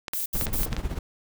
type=clicks; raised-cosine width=0.2 ms; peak=-14 dBFS; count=7; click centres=0.082 / 0.135 / 0.412 / 0.468 / 0.633 / 0.729 / 0.766 s
type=noise bursts; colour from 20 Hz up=violet; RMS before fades=-29 dBFS; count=3; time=0.13-0.658 s; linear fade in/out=5 ms; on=130 ms; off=69 ms
type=noise with tremolo; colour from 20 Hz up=brown; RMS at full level=-26 dBFS; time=0.34-0.99 s; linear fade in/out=5 ms; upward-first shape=triangle; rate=16 Hz; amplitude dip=75%
effects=none